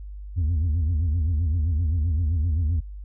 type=tone with vibrato; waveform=sine; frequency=81 Hz; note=E2; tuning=30 cents flat; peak=-17 dBFS; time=0.36-2.81 s; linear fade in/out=20 ms; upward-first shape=sine; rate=7.7 Hz; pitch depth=170 cents each way; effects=tanh soft clip ceiling -19 dBFS + added 50 Hz sine -34 dBFS peak until 3.04 s